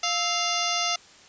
harmonic tone with a mistuned harmonic, 698.5 Hz, F5, in tune, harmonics 1 / 2 / 3 / 4 / 5 / 6 / 7 / 8 / 9, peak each -31 / -31 / -33 / -31 / -32 / -36 / -32 / -33 / -33 dBFS, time 0.03-0.96 s, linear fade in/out 5 ms, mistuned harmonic 2, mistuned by -110 cents, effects white hiss -51 dBFS RMS until 1.28 s + resampled to 16000 Hz

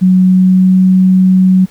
sine tone with pitch glide, 185 to 186.39 Hz, F#3 to F#3, 0 to +13 cents, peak -4 dBFS, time 0.01-1.66 s, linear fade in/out 20 ms, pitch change +13 cents, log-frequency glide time 0.24-0.78 s, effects pink hiss -44 dBFS RMS until 1.7 s

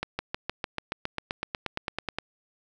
accelerating click train, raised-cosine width 0.3 ms, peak -13 dBFS, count 18, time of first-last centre 0.03-2.186 s, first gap 160 ms, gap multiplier 0.97, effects none

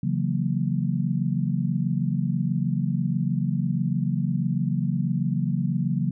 sine chord, F# dominant seventh, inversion second, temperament just, 138.75 / 166.5 / 185 / 231.2 Hz, C#3 / E3 / F#3 / A#3, +2 / +18 / 0 / -14 cents, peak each -26 / -27 / -27 / -30 dBFS, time 0.03-6.11 s, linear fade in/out 5 ms, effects none

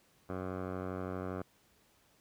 10% pulse tone with low-pass filter, 92.5 Hz, F#2, in tune, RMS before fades -39 dBFS, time 0.29-1.42 s, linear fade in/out 5 ms, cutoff 1100 Hz, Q 1.9, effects pink hiss -68 dBFS RMS until 2.2 s + high-pass 60 Hz 12 dB/octave

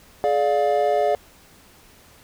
triangle chord, D diminished, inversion second, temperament just, 422.9 / 587.3 / 704.8 Hz, Ab4 / D5 / F5, +31 / 0 / +16 cents, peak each -21 / -19 / -19 dBFS, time 0.24-1.15 s, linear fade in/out 0 ms, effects pink hiss -51 dBFS RMS until 2.23 s

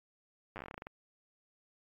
slowing click train, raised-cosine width 0.5 ms, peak -28 dBFS, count 14, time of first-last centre 0.56-0.869 s, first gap 9 ms, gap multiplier 1.15, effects AAC 48 kbps

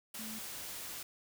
sine tone in noise, 220 Hz, A3, in tune, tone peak -45 dBFS, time 0.19-0.39 s, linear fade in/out 5 ms, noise white, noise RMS -44 dBFS, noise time 0.14-1.03 s, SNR -4 dB, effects none

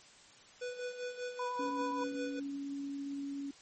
square tone with tremolo, 493.9 Hz, B4, in tune, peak -37 dBFS, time 0.61-2.4 s, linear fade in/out 10 ms, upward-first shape sine, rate 5.1 Hz, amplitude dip 65%
sine tone with vibrato, 987.8 Hz, B5, in tune, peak -36 dBFS, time 1.39-2.04 s, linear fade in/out 5 ms, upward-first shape sine, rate 9.3 Hz, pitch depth 17 cents each way
sine tone, 280 Hz, C#4, 18 cents sharp, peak -37 dBFS, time 1.59-3.51 s, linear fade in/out 5 ms
effects white hiss -58 dBFS RMS until 3.61 s + MP3 32 kbps

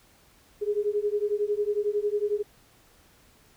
sine beating tone pair, 409.4 / 420.4 Hz, G#4 / G#4, -25 / +21 cents, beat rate 11 Hz, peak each -27 dBFS, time 0.61-2.43 s, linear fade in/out 20 ms, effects pink hiss -59 dBFS RMS until 3.56 s

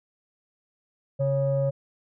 sine tone pair together, 137.7 / 550.8 Hz, C#3 / C#5, -11 / -11 cents, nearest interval 2 octaves, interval 2400 cents, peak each -23 dBFS, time 1.19-1.71 s, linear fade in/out 20 ms, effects tanh soft clip ceiling -16 dBFS

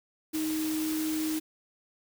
sine tone in noise, 312.7 Hz, D#4, 9 cents sharp, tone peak -28 dBFS, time 0.33-1.4 s, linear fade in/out 20 ms, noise white, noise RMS -38 dBFS, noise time 0.33-1.4 s, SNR +7 dB, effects none

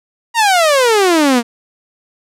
sawtooth exponential sweep, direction down, 958 to 227.7 Hz, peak -5 dBFS, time 0.34-1.43 s, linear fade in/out 50 ms, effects low-pass 11000 Hz 12 dB/octave

